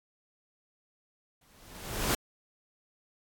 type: noise with exponential growth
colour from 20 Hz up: pink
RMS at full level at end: -26 dBFS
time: 1.41-2.15 s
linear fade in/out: 5 ms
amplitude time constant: 160 ms
effects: AAC 64 kbps